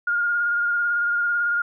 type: tone with vibrato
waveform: sine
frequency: 1419 Hz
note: F6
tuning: 27 cents sharp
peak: -19 dBFS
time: 0.07-1.62 s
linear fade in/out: 5 ms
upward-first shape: square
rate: 18 Hz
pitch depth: 15 cents each way
effects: none